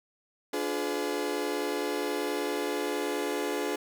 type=chord; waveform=35% pulse; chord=D diminished seventh; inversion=none; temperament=just; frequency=293.7 / 352.4 / 422.9 / 507.5 Hz; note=D4 / F4 / Ab4 / Cb5; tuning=0 / +16 / +31 / +47 cents; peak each=-33 / -34 / -31 / -35 dBFS; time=0.53-3.76 s; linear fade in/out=5 ms; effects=none